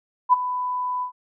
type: tone with ADSR envelope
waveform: sine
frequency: 997 Hz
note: B5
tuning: 16 cents sharp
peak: -9 dBFS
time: 0.29-1.12 s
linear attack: 39 ms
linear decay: 19 ms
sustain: -14 dB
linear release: 98 ms
effects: none